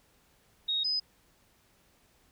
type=tone pair in turn; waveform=sine; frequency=3756 / 5024 Hz; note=A#7 / D#8; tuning=+12 / +16 cents; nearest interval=perfect fourth; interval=504 cents; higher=second; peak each=-27 dBFS; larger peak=neither; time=0.68-0.84 / 0.84-1 s; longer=neither; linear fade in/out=10 ms; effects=pink hiss -66 dBFS RMS until 2.31 s

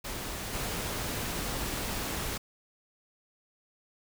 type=noise with level steps; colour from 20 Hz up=pink; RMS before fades=-37 / -34 dBFS; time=0.04-2.38 s; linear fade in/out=10 ms; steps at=0.53 s; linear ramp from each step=5 ms; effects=none

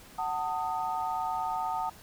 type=chord; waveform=sine; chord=D# diminished; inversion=first; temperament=just; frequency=746.7 / 896 / 1244.5 Hz; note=F#5 / A5 / D#6; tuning=+16 / +31 / 0 cents; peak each=-33 / -32 / -36 dBFS; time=0.18-1.9 s; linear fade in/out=10 ms; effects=pink hiss -52 dBFS RMS until 2.02 s

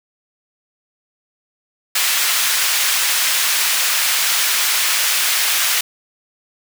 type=high-pass noise; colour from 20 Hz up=pink; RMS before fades=-17 dBFS; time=1.95-5.81 s; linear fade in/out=5 ms; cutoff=1800 Hz; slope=12 dB/octave; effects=none

